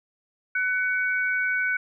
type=tone pair together; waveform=sine; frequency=1500 / 2247 Hz; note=F#6 / C#7; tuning=+23 / +23 cents; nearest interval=perfect fifth; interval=700 cents; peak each=-23 / -28 dBFS; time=0.55-1.77 s; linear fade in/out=5 ms; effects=none